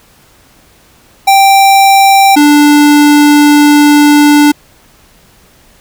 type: tone pair in turn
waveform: square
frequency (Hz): 784 / 293.7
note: G5 / D4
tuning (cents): 0 / 0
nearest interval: octave + perfect fourth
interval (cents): 1700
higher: first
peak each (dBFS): -3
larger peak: neither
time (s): 1.27-2.36 / 2.36-4.52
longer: second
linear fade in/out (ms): 10
effects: pink hiss -44 dBFS RMS until 5.8 s